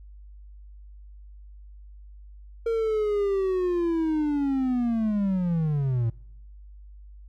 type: linear sweep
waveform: triangle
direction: down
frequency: 461.8 to 110.9 Hz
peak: -20 dBFS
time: 2.66-6.1 s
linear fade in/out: 5 ms
effects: noise-tail reverb RT60 0.8 s tail -24 dB re dry + added 50 Hz sine -43 dBFS peak until 7.28 s